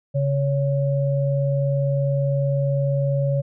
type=tone pair together; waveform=sine; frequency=138.59 / 558.9 Hz; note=C#3 / C#5; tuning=0 / +14 cents; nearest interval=2 octaves; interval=2414 cents; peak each=-19 / -24 dBFS; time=0.14-3.42 s; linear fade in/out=20 ms; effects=none